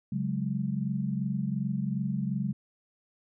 sine chord, C# suspended fourth, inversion none, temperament equal, 138.59 / 185 / 207.7 Hz, C#3 / F#3 / G#3, 0 / 0 / 0 cents, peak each -32 dBFS, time 0.12-2.53 s, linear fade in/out 5 ms, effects none

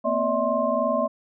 sine tone cluster, 231.3 / 254.4 / 583 / 643 / 1056 Hz, A#3 / C4 / D5 / E5 / C6, -13 / -48 / -13 / -43 / +16 cents, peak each -29 / -31 / -26 / -24 / -27 dBFS, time 0.04-1.08 s, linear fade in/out 20 ms, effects none

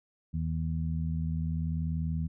harmonic tone, 80.6 Hz, E2, 38 cents flat, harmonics 1 / 2 / 3, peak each -32 / -31 / -41 dBFS, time 0.33-2.28 s, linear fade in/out 20 ms, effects none

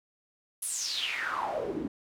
pink noise with band-pass filter sweep, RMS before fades -33 dBFS, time 0.62-1.88 s, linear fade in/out 5 ms, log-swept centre 11000 to 230 Hz, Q 6.3, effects none

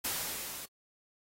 white noise with level ramp, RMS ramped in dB -33 to -44 dBFS, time 0.04-0.66 s, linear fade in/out 10 ms, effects AAC 48 kbps

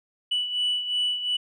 sine beating tone pair, 2960 / 2962.8 Hz, F#7 / F#7, 0 / +2 cents, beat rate 2.8 Hz, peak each -23 / -29 dBFS, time 0.31-1.37 s, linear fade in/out 10 ms, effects tanh soft clip ceiling -19 dBFS

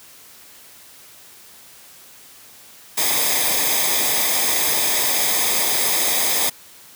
white noise with comb filter, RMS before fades -19 dBFS, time 2.97-6.5 s, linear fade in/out 10 ms, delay 0.7 ms, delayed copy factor -0.65, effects white hiss -45 dBFS RMS until 6.95 s + high-pass 60 Hz 12 dB/octave

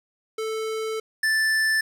square tone pair in turn, 440 / 1760 Hz, A4 / A6, 0 / 0 cents, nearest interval 2 octaves, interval 2400 cents, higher second, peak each -27 / -20 dBFS, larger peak second, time 0.38-1 / 1.23-1.81 s, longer first, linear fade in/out 5 ms, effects low-pass 11000 Hz 12 dB/octave + 8-bit

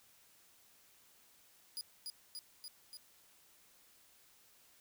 sawtooth tone with echo, 4906 Hz, D#8, 25 cents flat, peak -37 dBFS, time 1.77-1.81 s, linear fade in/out 0 ms, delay 290 ms, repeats 4, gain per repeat -2 dB, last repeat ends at 2.97 s, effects white hiss -66 dBFS RMS until 4.8 s

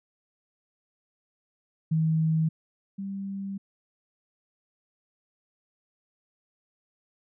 sine tone pair in turn, 159.5 / 196.22 Hz, D#3 / G3, +43 / +2 cents, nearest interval major third, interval 359 cents, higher second, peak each -21 / -31 dBFS, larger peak first, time 1.91-2.49 / 2.98-3.58 s, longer second, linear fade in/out 10 ms, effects none

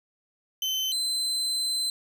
35% pulse tone pair in turn, 3067 / 4065 Hz, G7 / B7, -38 / +49 cents, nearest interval perfect fourth, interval 487 cents, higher second, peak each -24 dBFS, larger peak neither, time 0.62-0.92 / 0.92-1.9 s, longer second, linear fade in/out 2 ms, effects none

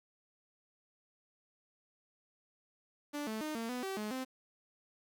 sawtooth tone with pitch steps, 292.3 / 218.6 / 307 / 228.3 / 248.7 / 385.2 / 212.1 / 259.5 Hz, D4 / A3 / D#4 / A#3 / B3 / G4 / G#3 / C4, -8 / -11 / -23 / -36 / +12 / -30 / +37 / -14 cents, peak -33 dBFS, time 3.13-4.25 s, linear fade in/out 20 ms, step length 140 ms, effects 10-bit

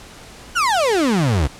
35% pulse exponential sweep, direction down, 1522 to 64.6 Hz, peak -13 dBFS, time 0.55-1.48 s, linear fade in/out 20 ms, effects pink hiss -40 dBFS RMS until 1.59 s + low-pass 9000 Hz 12 dB/octave

